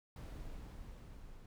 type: noise with level ramp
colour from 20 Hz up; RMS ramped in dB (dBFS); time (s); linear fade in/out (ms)
brown; -45 to -54; 0.16-1.46; 2
effects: none